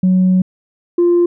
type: tone pair in turn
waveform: sine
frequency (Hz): 185 / 348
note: F#3 / F4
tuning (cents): 0 / -6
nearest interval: major seventh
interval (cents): 1094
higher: second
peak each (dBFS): -7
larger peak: neither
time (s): 0.03-0.42 / 0.98-1.26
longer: first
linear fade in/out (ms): 5
effects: tanh soft clip ceiling -6 dBFS